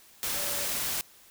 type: tone in noise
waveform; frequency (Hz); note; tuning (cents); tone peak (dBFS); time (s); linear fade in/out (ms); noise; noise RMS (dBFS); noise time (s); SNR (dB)
sine; 576; D5; -34; -41; 0.36-0.65; 0; white; -31; 0.23-1.01; -13
effects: white hiss -56 dBFS RMS until 1.3 s